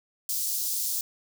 white high-pass noise, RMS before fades -29 dBFS, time 0.29-1.01 s, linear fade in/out 2 ms, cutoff 4600 Hz, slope 24 dB/octave, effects none

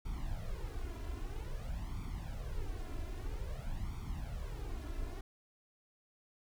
brown noise with flanger, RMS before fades -40 dBFS, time 0.05-5.21 s, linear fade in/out 5 ms, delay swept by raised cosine 0.87 to 2.97 ms, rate 0.51 Hz, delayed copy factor +0.8, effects none

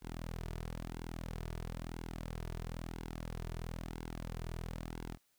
sawtooth tone with flanger, 41.17 Hz, E1, 1 cent flat, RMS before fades -43 dBFS, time 0.01-5.18 s, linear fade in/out 50 ms, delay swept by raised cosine 1.6 to 3.8 ms, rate 1 Hz, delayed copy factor -0.55, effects white hiss -75 dBFS RMS until 5.38 s

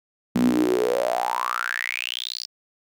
sawtooth tone with high-pass filter sweep, 60.7 Hz, B1, 29 cents flat, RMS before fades -24 dBFS, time 0.35-2.46 s, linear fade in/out 10 ms, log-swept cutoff 210 to 5000 Hz, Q 9.6, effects none

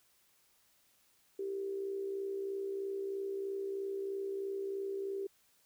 sine tone with amplitude modulation, 392 Hz, G4, in tune, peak -33 dBFS, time 1.39-5.27 s, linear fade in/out 5 ms, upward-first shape sine, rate 63.1 Hz, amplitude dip 50%, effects white hiss -70 dBFS RMS until 5.65 s

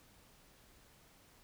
silence, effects pink hiss -64 dBFS RMS until 1.43 s

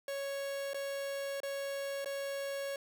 45% pulse tone with dropouts, 554.4 Hz, C#5, in tune, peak -36 dBFS, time 0.08-2.76 s, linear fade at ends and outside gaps 2 ms, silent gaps 0.734-0.744 / 1.403-1.432 / 2.046-2.058 s, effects none

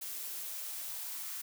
blue noise with high-pass filter sweep, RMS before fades -41 dBFS, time 0.01-1.42 s, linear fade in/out 10 ms, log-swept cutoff 260 to 1200 Hz, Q 1.9, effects none

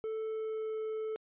triangle tone with pitch glide, 440 to 437 Hz, A4 to A4, 0 to -12 cents, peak -32 dBFS, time 0.04-1.16 s, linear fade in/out 0 ms, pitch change -12 cents, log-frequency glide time 0.19-0.78 s, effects resampled to 8000 Hz

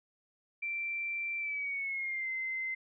sine tone with pitch glide, 2349 to 2069 Hz, D7 to C7, 0 to -20 cents, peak -33 dBFS, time 0.62-2.75 s, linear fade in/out 10 ms, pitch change -220 cents, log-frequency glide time 1.38-2.29 s, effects none

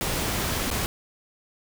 pink noise with dropouts, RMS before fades -27 dBFS, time 0.01-0.86 s, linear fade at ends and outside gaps 0 ms, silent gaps 0.703-0.712 s, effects none

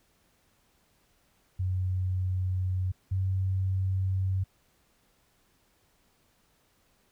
sine tone pair in turn, 92.5 / 94.72 Hz, F#2 / F#2, 0 / +41 cents, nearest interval unison, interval 41 cents, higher second, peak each -26 / -25 dBFS, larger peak second, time 1.59-2.92 / 3.11-4.44 s, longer neither, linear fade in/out 10 ms, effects pink hiss -68 dBFS RMS until 7.11 s

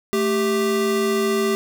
square tone pair together, 220.2 / 393.5 Hz, A3 / G4, +2 / +7 cents, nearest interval minor seventh, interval 1005 cents, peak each -24 / -20 dBFS, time 0.13-1.55 s, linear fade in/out 0 ms, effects none

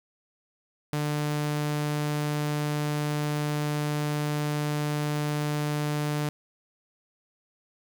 sawtooth tone, 148.7 Hz, D3, 22 cents sharp, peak -22 dBFS, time 0.93-6.29 s, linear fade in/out 0 ms, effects 9-bit

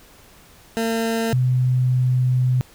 20% pulse / sine tone pair in turn, 226.8 / 126.81 Hz, A#3 / B2, -47 / +46 cents, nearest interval minor seventh, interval 1007 cents, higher first, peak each -15 dBFS, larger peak neither, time 0.77-1.33 / 1.33-2.61 s, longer second, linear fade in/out 0 ms, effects pink hiss -49 dBFS RMS until 2.74 s

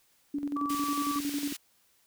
sine tone with tremolo, 287.2 Hz, D4, 39 cents flat, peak -28 dBFS, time 0.34-1.53 s, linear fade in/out 5 ms, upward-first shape square, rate 11 Hz, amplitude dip 60%
sine tone, 1154 Hz, D6, 31 cents flat, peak -31 dBFS, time 0.56-1.19 s, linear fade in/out 5 ms
pink high-pass noise, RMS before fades -40 dBFS, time 0.69-1.57 s, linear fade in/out 10 ms, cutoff 2500 Hz, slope 12 dB/octave
effects white hiss -67 dBFS RMS until 2.06 s

